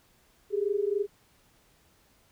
sine tone pair together, 395 / 418.5 Hz, G4 / G#4, +13 / +13 cents, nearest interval minor second, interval 100 cents, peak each -28 dBFS, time 0.5-1.07 s, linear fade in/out 50 ms, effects pink hiss -64 dBFS RMS until 2.31 s

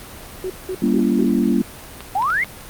sine tone bursts, 373.1 Hz, F#4, 14 cents sharp, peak -22 dBFS, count 4, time 0.44-1.246 s, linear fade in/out 2 ms, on 59 ms, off 190 ms
sine chord, G diminished seventh, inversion none, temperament just, 196 / 235.2 / 282.2 / 338.7 Hz, G3 / Bb3 / Db4 / Fb4, 0 / +16 / +31 / +47 cents, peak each -20 / -18 / -21 / -22 dBFS, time 0.82-1.62 s, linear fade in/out 5 ms
clicks, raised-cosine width 0.3 ms, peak -16 dBFS, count 4, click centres 2.006 / 2.223 / 2.303 / 2.445 s
sine exponential sweep, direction up, 736 to 2217 Hz, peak -16 dBFS, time 2.15-2.44 s, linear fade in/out 5 ms
effects pink hiss -37 dBFS RMS until 2.69 s + Opus 32 kbps

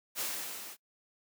white noise with level ramp, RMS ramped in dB -33 to -47 dBFS, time 0.15-0.77 s, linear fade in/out 50 ms, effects noise-tail reverb RT60 0.1 s tail -23 dB re dry + high-pass 200 Hz 12 dB/octave

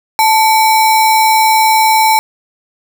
sine tone with sample-and-hold, 880 Hz, A5, in tune, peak -6 dBFS, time 0.19-2.19 s, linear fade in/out 0 ms, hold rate 3150 Hz, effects none

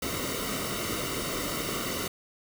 pink noise with comb filter, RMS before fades -32 dBFS, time 0.02-2.08 s, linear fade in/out 5 ms, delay 1.2 ms, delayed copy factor -0.7, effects none

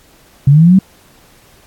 sine linear sweep, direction up, 133.4 to 196 Hz, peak -3 dBFS, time 0.47-0.79 s, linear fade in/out 5 ms, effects pink hiss -47 dBFS RMS until 1.66 s + AAC 64 kbps

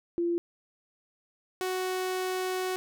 sine / sawtooth tone pair in turn, 343.3 / 370.8 Hz, F4 / F#4, -30 / +4 cents, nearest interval minor second, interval 134 cents, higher second, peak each -25 dBFS, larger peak neither, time 0.18-0.38 / 1.61-2.76 s, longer second, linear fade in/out 0 ms, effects none

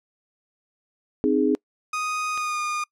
sine chord, Ab major, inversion first, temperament equal with one note detuned, 261.6 / 308.4 / 415.3 Hz, C4 / Eb4 / Ab4, 0 / -15 / 0 cents, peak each -22 dBFS, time 1.24-1.55 s, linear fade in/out 0 ms
30% pulse tone with pitch glide, 1244.5 to 1218.9 Hz, D#6 to D#6, 0 to -36 cents, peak -22 dBFS, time 1.93-2.84 s, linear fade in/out 5 ms, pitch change -36 cents, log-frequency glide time 2.31-2.6 s
click, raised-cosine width 0.2 ms, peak -20 dBFS, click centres 2.376 s
effects noise-tail reverb RT60 0.1 s tail -25 dB re dry + low-pass 9000 Hz 12 dB/octave

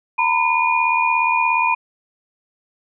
sine tone cluster, 921 / 998 / 2440 Hz, A#5 / B5 / D#7, -21 / +18 / -34 cents, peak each -19 dBFS, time 0.18-1.75 s, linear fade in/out 10 ms, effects none

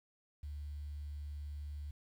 sine tone, 73.42 Hz, D2, in tune, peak -40 dBFS, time 0.43-1.91 s, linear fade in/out 5 ms, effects tanh soft clip ceiling -36 dBFS + 11-bit

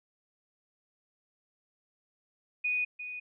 sine tone with echo, 2476 Hz, D#7, 9 cents flat, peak -27 dBFS, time 2.64-2.85 s, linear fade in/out 10 ms, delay 350 ms, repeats 1, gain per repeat -10 dB, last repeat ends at 3.2 s, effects none

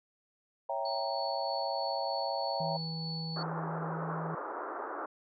sine chord, C# diminished seventh, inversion none, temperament equal, 554.4 / 659.3 / 784 / 932.3 Hz, C#5 / E5 / G5 / Bb5, 0 / 0 / 0 / 0 cents, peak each -37 dBFS, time 0.69-2.77 s, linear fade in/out 5 ms
sine tone with tremolo, 4435 Hz, C#8, in tune, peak -38 dBFS, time 0.85-3.43 s, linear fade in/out 5 ms, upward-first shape sine, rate 3.2 Hz, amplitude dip 25%
harmonic tone, 162.5 Hz, E3, 24 cents flat, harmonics 1 / 3 / 5 / 6, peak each -36 / -51 / -50 / -63 dBFS, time 2.6-4.35 s, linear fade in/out 5 ms
white band-pass noise, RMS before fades -39 dBFS, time 3.36-5.06 s, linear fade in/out 2 ms, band 300 to 1400 Hz, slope 48 dB/octave
effects none

